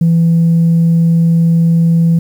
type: tone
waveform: sine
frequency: 166.6 Hz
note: E3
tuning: 19 cents sharp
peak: -5 dBFS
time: 0.01-2.19 s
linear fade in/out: 5 ms
effects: tanh soft clip ceiling -4 dBFS + 7-bit